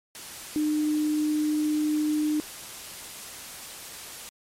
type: tone in noise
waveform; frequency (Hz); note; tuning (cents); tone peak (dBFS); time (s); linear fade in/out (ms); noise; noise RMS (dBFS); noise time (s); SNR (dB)
sine; 303.1; D#4; -45; -22; 0.56-2.4; 0; white; -40; 0.15-4.29; +15
effects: low-pass 12000 Hz 12 dB/octave + MP3 64 kbps